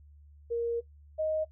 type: tone pair in turn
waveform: sine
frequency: 468.2 / 625 Hz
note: A#4 / D#5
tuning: +8 / +8 cents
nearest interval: perfect fourth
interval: 500 cents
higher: second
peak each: -27 dBFS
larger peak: neither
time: 0.5-0.81 / 1.18-1.45 s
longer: first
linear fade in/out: 20 ms
effects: noise-tail reverb RT60 0.1 s tail -17 dB re dry + added 73 Hz sine -52 dBFS peak until 1.51 s